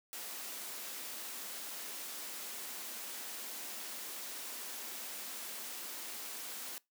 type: high-pass noise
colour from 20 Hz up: white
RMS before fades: -44 dBFS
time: 0.13-6.78 s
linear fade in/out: 0 ms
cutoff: 200 Hz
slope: 48 dB/octave
effects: noise-tail reverb RT60 0.2 s tail -23 dB re dry